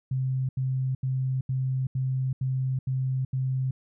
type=tone bursts; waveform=sine; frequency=130.81 Hz; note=C3; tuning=in tune; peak=-24 dBFS; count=8; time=0.11-3.71 s; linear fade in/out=5 ms; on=380 ms; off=80 ms; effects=none